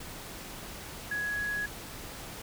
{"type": "tone in noise", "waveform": "sine", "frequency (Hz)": 1673, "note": "G#6", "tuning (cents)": 12, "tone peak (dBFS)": -30, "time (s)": [1.11, 1.66], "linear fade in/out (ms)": 5, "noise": "pink", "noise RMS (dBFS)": -43, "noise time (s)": [0, 2.42], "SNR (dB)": 10, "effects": []}